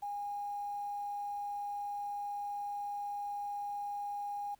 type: tone with quantisation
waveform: sine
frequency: 816 Hz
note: G#5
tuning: 31 cents flat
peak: -36 dBFS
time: 0.02-4.55 s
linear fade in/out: 10 ms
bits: 10
effects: pink hiss -70 dBFS RMS until 4.59 s